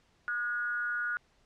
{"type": "tone with frequency modulation", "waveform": "sine", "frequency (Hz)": 1446, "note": "F#6", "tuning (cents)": -40, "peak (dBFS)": -30, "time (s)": [0.28, 1.17], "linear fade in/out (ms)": 0, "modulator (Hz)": 225, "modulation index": 0.47, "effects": ["pink hiss -68 dBFS RMS until 1.45 s", "low-pass 6000 Hz 12 dB/octave"]}